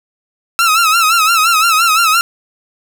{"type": "tone with vibrato", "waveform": "sawtooth", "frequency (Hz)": 1318.5, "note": "E6", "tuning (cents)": 0, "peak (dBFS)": -5, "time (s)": [0.59, 2.21], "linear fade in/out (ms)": 0, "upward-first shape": "sine", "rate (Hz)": 5.8, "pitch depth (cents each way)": 95, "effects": []}